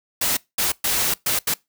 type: noise bursts at uneven times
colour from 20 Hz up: white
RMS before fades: -21 dBFS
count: 5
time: 0.21-0.37 / 0.58-0.72 / 0.84-1.14 / 1.26-1.39 / 1.47-1.54 s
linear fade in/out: 5 ms
effects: noise-tail reverb RT60 0.2 s tail -23 dB re dry